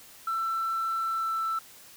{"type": "tone with pitch glide", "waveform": "sine", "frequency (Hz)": [1337, 1327], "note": ["E6", "E6"], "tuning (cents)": [24, 11], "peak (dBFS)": -25, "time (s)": [0.27, 1.59], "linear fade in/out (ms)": 5, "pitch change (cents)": -13, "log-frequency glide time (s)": [1.04, 1.45], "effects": ["tanh soft clip ceiling -24 dBFS", "white hiss -51 dBFS RMS until 1.96 s"]}